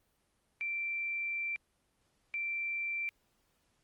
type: tone bursts at uneven times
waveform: sine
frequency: 2349 Hz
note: D7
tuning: in tune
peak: -33 dBFS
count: 2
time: 0.61-1.56 / 2.34-3.09 s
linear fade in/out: 0 ms
effects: pink hiss -75 dBFS RMS until 3.83 s + Opus 32 kbps